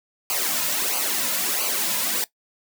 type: noise with flanger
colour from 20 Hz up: white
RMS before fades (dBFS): -24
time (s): 0.3-2.24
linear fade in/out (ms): 0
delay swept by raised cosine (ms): 0.55 to 2.65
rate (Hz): 1.5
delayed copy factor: -0.7
effects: noise-tail reverb RT60 0.1 s tail -18 dB re dry + high-pass 200 Hz 12 dB/octave